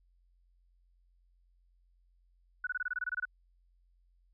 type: tone bursts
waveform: sine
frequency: 1480 Hz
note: F#6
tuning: in tune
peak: -31 dBFS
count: 12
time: 2.64-3.253 s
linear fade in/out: 5 ms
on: 30 ms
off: 23 ms
effects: added 44 Hz sine -65 dBFS peak until 4.33 s